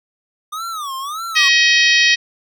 square tone with vibrato, 1200 Hz, D6, 37 cents sharp, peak -24 dBFS, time 0.52-1.49 s, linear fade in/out 10 ms, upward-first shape sine, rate 1.7 Hz, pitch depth 220 cents each way
harmonic tone, 633 Hz, D#5, 30 cents sharp, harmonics 3 / 4 / 5 / 6 / 7 / 8 / 9, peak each -14 / -16 / -18 / -20 / -21 / -22 / -23 dBFS, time 1.35-2.16 s, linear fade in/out 20 ms
effects none

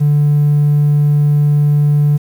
triangle tone, 146.83 Hz, D3, in tune, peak -5 dBFS, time 0-2.18 s, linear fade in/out 20 ms, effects tanh soft clip ceiling -4 dBFS + 7-bit

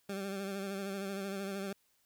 20% pulse tone with vibrato, 196.2 Hz, G3, 2 cents sharp, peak -32 dBFS, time 0.09-1.73 s, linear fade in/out 5 ms, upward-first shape sine, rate 13 Hz, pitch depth 40 cents each way, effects white hiss -73 dBFS RMS until 2.05 s

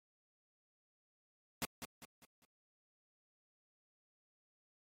pink noise with echo, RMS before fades -37 dBFS, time 1.62-1.65 s, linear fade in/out 0 ms, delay 200 ms, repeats 4, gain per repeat -8 dB, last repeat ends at 2.45 s, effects high-pass 100 Hz 12 dB/octave + MP3 64 kbps

